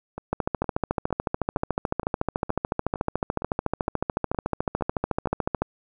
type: two click trains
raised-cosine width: 1 ms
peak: -9 / -19 dBFS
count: 74 / 12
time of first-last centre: 0.33-5.62 / 0.18-5.273 s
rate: 13.8 / 2.16 Hz
effects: none

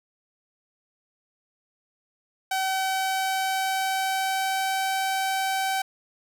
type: tone with pitch glide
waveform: sawtooth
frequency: 763 to 768.8 Hz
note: G5 to G5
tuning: -47 to -34 cents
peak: -20 dBFS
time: 2.51-5.82 s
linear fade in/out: 5 ms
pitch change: +13 cents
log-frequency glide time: 2.65-4.97 s
effects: none

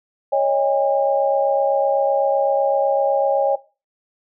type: chord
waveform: sine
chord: C# suspended second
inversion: none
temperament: equal with one note detuned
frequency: 554.4 / 622.3 / 809.8 Hz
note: C#5 / D#5 / G#5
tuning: 0 / 0 / -44 cents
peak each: -17 / -22 / -20 dBFS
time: 0.32-3.56 s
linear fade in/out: 10 ms
effects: noise-tail reverb RT60 0.3 s tail -18 dB re dry

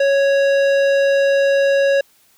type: tone with tanh clipping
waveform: sine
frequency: 554 Hz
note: C#5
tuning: 1 cent flat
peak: -14 dBFS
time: 0-2.01 s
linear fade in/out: 5 ms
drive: 15 dB
effects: white hiss -55 dBFS RMS until 2.37 s

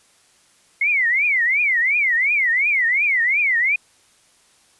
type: tone with vibrato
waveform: sine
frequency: 2118 Hz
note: C7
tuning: 21 cents sharp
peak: -15 dBFS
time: 0.81-3.76 s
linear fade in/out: 5 ms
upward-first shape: triangle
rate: 2.8 Hz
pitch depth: 280 cents each way
effects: white hiss -56 dBFS RMS until 4.79 s + resampled to 24000 Hz

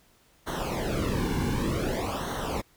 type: noise with flanger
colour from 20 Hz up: brown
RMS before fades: -29 dBFS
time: 0.46-2.62 s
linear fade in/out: 20 ms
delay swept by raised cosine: 0.4 to 1.6 ms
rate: 0.54 Hz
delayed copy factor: -0.85
effects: pink hiss -62 dBFS RMS until 2.76 s

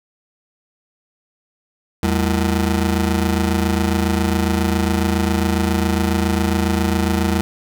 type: ring-modulated tone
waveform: 25% pulse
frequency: 137.3 Hz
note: C#3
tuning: 16 cents flat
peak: -9 dBFS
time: 2.03-7.41 s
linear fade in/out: 0 ms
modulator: 55 Hz
effects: none

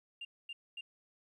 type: tone bursts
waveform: sine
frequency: 2794 Hz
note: F7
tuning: in tune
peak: -40 dBFS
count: 3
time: 0.21-0.81 s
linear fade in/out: 5 ms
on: 40 ms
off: 240 ms
effects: tanh soft clip ceiling -37 dBFS + 13-bit

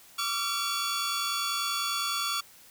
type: tone cluster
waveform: 35% pulse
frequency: 1146 / 1196 / 1370 / 3397 / 4520 Hz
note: D6 / D6 / F6 / G#7 / C#8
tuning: -43 / +31 / -34 / +38 / +33 cents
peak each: -34 / -38 / -32 / -31 / -33 dBFS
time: 0.18-2.41 s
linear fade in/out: 10 ms
effects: white hiss -54 dBFS RMS until 2.7 s

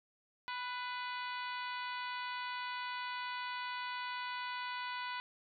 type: harmonic tone with a mistuned harmonic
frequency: 493.9 Hz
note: B4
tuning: in tune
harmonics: 2 / 3 / 4 / 5 / 6 / 7 / 8 / 9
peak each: -41 / -45 / -47 / -49 / -51 / -52 / -53 / -54 dBFS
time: 0.48-5.2 s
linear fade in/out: 0 ms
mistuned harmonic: 4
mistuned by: +28 cents
effects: none

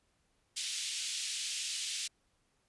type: band-pass noise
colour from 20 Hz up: pink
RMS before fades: -38 dBFS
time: 0.56-2.08 s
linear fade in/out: 10 ms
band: 2800 to 9100 Hz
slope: 24 dB/octave
effects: pink hiss -75 dBFS RMS until 2.68 s + resampled to 24000 Hz

